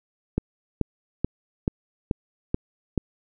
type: click train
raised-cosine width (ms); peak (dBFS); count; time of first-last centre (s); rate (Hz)
3; -9; 7; 0.38-2.977; 2.31
effects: none